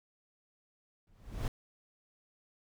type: noise with exponential growth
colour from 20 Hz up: brown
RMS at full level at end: -29 dBFS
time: 1.07-1.48 s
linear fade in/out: 2 ms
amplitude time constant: 87 ms
effects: none